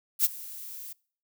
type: noise with ADSR envelope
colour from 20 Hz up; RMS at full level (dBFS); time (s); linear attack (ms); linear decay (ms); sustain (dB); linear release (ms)
violet; -20; 0.19-0.93; 58; 25; -21; 6
effects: noise-tail reverb RT60 0.5 s tail -25 dB re dry